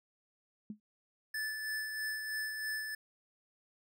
sine tone with exponential decay, 211.2 Hz, G#3, 29 cents sharp, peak -36 dBFS, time 0.7-0.8 s, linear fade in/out 2 ms, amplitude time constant 20 ms
square tone with tremolo, 1745 Hz, A6, 15 cents flat, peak -35 dBFS, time 1.34-2.95 s, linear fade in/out 5 ms, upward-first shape sine, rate 3.1 Hz, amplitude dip 40%
effects none

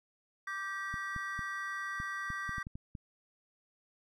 triangle chord, G major, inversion second, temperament equal with one note detuned, 1174.7 / 1568 / 1926 Hz, D6 / G6 / B6, 0 / 0 / -44 cents, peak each -39 dBFS, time 0.47-2.63 s, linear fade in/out 5 ms
clicks, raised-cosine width 5 ms, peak -30 dBFS, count 10, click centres 0.941 / 1.163 / 1.392 / 2.001 / 2.303 / 2.493 / 2.582 / 2.669 / 2.755 / 2.952 s
effects none

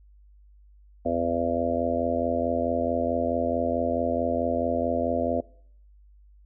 harmonic tone with a mistuned harmonic, 84.6 Hz, E2, 45 cents sharp, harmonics 1 / 3 / 4 / 5 / 6 / 7 / 8, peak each -36 / -29 / -35 / -35 / -30 / -29 / -29 dBFS, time 1.05-5.41 s, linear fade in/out 10 ms, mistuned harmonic 1, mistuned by -55 cents, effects noise-tail reverb RT60 0.6 s tail -22 dB re dry + added 50 Hz sine -51 dBFS peak until 6.45 s

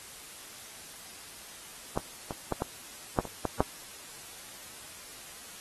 clicks, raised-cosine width 1 ms, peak -14 / -21 / -15 / -16 / -10 / -25 / -15 / -9 dBFS, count 8, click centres 1.975 / 2.308 / 2.523 / 2.621 / 3.188 / 3.253 / 3.453 / 3.605 s, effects white hiss -47 dBFS RMS until 5.6 s + AAC 32 kbps

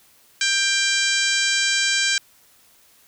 harmonic tone, 790 Hz, G5, 13 cents sharp, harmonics 2 / 3 / 4 / 5 / 6 / 7 / 8 / 9 / 10, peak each -23 / -25 / -26 / -27 / -28 / -28 / -29 / -30 / -30 dBFS, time 0.41-2.18 s, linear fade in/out 2 ms, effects white hiss -55 dBFS RMS until 3.07 s

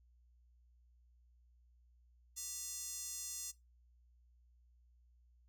square tone with high-pass filter, 392 Hz, G4, in tune, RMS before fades -45 dBFS, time 2.36-3.52 s, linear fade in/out 20 ms, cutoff 6700 Hz, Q 2.5, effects noise-tail reverb RT60 0.2 s tail -18 dB re dry + added 60 Hz sine -65 dBFS peak until 5.48 s

